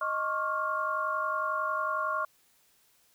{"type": "tone cluster", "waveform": "sine", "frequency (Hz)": [623, 1088, 1139, 1402], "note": ["D#5", "C#6", "C#6", "F6"], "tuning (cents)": [2, -33, 47, 6], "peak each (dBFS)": [-36, -31, -36, -33], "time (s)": [0.01, 2.25], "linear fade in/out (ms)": 5, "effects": ["white hiss -66 dBFS RMS until 3.14 s"]}